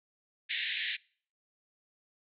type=band-pass noise; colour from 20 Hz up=pink; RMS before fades=-35 dBFS; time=0.49-0.97 s; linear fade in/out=20 ms; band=1700 to 3900 Hz; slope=96 dB/octave; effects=noise-tail reverb RT60 0.5 s tail -25 dB re dry